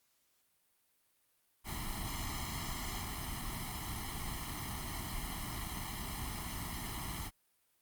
pink noise with comb filter, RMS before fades -40 dBFS, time 1.64-7.31 s, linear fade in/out 50 ms, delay 0.97 ms, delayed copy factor +1, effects white hiss -75 dBFS RMS until 7.81 s + Opus 48 kbps

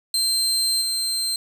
30% pulse tone with level steps, 4140 Hz, C8, 19 cents flat, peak -16 / -19 dBFS, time 0.14-1.36 s, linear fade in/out 2 ms, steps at 0.81 s, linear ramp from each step 10 ms, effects 7-bit

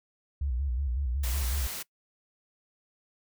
sine tone with vibrato, 65.3 Hz, C2, 3 cents flat, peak -27 dBFS, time 0.41-1.67 s, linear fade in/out 5 ms, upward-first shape square, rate 5.4 Hz, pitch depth 130 cents each way
white noise, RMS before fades -37 dBFS, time 1.23-1.83 s, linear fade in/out 10 ms
effects noise-tail reverb RT60 0.1 s tail -22 dB re dry

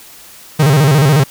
45% pulse tone with vibrato, 144.1 Hz, D3, 33 cents flat, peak -7 dBFS, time 0.59-1.24 s, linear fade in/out 10 ms, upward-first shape square, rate 14 Hz, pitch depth 130 cents each way, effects white hiss -38 dBFS RMS until 1.3 s

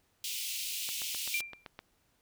pink high-pass noise, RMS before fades -37 dBFS, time 0.24-1.41 s, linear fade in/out 2 ms, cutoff 2500 Hz, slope 48 dB/octave
click train, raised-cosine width 0.3 ms, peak -27 dBFS, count 8, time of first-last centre 0.89-1.791 s, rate 7.77 Hz
sine tone with exponential decay, 2370 Hz, D7, 15 cents sharp, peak -27 dBFS, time 1.34-1.65 s, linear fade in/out 2 ms, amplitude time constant 66 ms
effects pink hiss -72 dBFS RMS until 2.21 s

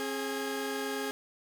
sawtooth tone cluster, 268.7 / 417.2 / 1630 Hz, C4 / G#4 / G#6, +46 / +8 / -33 cents, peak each -33 / -31 / -37 dBFS, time 0-1.11 s, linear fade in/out 0 ms, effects none

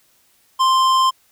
sine tone with hard clipping, 1046.5 Hz, C6, in tune, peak -14 dBFS, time 0.59-1.11 s, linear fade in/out 20 ms, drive 13 dB, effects white hiss -58 dBFS RMS until 1.31 s

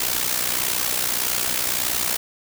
white noise with amplitude modulation, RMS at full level -20 dBFS, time 0-2.17 s, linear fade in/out 5 ms, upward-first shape sine, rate 61.7 Hz, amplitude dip 70%, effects none

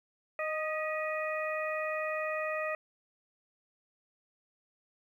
harmonic tone with a mistuned harmonic, 620 Hz, D#5, 6 cents flat, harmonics 1 / 2 / 3 / 4, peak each -34 / -38 / -38 / -40 dBFS, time 0.39-2.75 s, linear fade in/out 2 ms, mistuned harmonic 3, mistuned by +51 cents, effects 11-bit

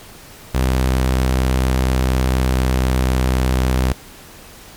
sawtooth tone with pitch glide, 64.3 to 63.89 Hz, C2 to C2, -30 to -41 cents, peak -10 dBFS, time 0.54-3.93 s, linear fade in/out 10 ms, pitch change -11 cents, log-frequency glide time 1.75-3.14 s, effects pink hiss -40 dBFS RMS until 4.76 s + MP3 96 kbps

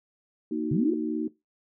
sine chord, D# minor, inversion second, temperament just, 233.3 / 311.1 / 373.4 Hz, A#3 / D#4 / F#4, +2 / 0 / +16 cents, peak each -31 / -29 / -34 dBFS, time 0.51-1.28 s, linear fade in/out 5 ms
sine linear sweep, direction up, 121.1 to 382.2 Hz, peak -23 dBFS, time 0.71-0.94 s, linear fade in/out 5 ms
effects noise-tail reverb RT60 0.2 s tail -18 dB re dry

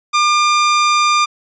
sawtooth tone, 1200 Hz, D6, 37 cents sharp, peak -7 dBFS, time 0.13-1.26 s, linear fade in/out 20 ms, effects resampled to 16000 Hz

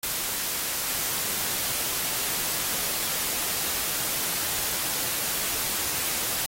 white noise, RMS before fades -28 dBFS, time 0.03-6.46 s, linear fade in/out 2 ms, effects AAC 48 kbps

